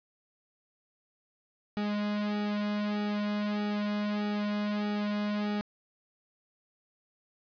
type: tone with flanger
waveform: sawtooth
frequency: 207.7 Hz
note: G#3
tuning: in tune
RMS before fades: -31 dBFS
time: 1.77-5.61 s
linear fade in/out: 0 ms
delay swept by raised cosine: 1.9 to 2.63 ms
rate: 1.6 Hz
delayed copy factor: -0.9
effects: resampled to 11025 Hz + 11-bit